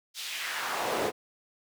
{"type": "noise with high-pass filter sweep", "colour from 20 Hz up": "brown", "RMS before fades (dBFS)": -32, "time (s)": [0.14, 1.12], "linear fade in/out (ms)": 50, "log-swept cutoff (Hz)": [4300, 360], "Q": 1.5, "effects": []}